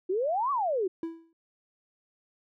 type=exponential two-way sweep; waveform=sine; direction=up then down; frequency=350 to 1169 to 350 Hz; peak=-25 dBFS; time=0.09-0.88 s; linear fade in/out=10 ms; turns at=0.51 s
type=tone with exponential decay; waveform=triangle; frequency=329.6 Hz; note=E4; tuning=in tune; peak=-26 dBFS; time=1.03-1.33 s; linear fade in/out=2 ms; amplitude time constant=64 ms
effects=none